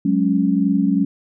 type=chord; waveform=sine; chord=F# suspended second; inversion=none; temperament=equal; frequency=185 / 207.7 / 277.2 Hz; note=F#3 / G#3 / C#4; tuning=0 / 0 / 0 cents; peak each=-19 / -19 / -18 dBFS; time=0.05-1.05 s; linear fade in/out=5 ms; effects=none